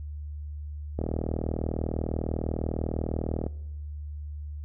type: click train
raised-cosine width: 2 ms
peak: -16 dBFS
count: 100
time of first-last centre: 0.99-3.465 s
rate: 40 Hz
effects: noise-tail reverb RT60 0.9 s tail -21 dB re dry + added 74 Hz sine -34 dBFS peak until 4.64 s